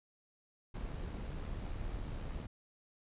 brown noise with amplitude modulation, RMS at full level -39 dBFS, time 0.74-2.47 s, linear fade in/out 10 ms, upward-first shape sine, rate 74.8 Hz, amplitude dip 40%, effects resampled to 8000 Hz

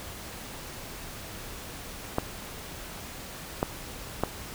clicks, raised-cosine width 1 ms, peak -10 dBFS, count 3, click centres 2.184 / 3.629 / 4.236 s, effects pink hiss -41 dBFS RMS until 4.54 s

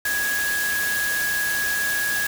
sine tone in noise, 1661.2 Hz, G#6, in tune, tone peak -22 dBFS, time 0.05-2.27 s, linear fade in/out 5 ms, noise white, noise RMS -28 dBFS, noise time 0.05-2.27 s, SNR +3 dB, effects none

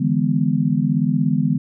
sine chord, E dominant seventh, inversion third, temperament just, 148.33 / 164.81 / 206 / 247.2 Hz, D3 / E3 / G#3 / B3, +18 / 0 / -14 / +2 cents, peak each -21 dBFS, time 0-1.58 s, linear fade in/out 10 ms, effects none

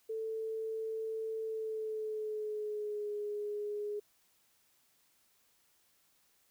sine tone with pitch glide, 443 to 415.7 Hz, A4 to G#4, +12 to +2 cents, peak -35 dBFS, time 0.09-4 s, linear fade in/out 10 ms, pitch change -110 cents, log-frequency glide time 1.44-3.11 s, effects white hiss -71 dBFS RMS until 6.5 s

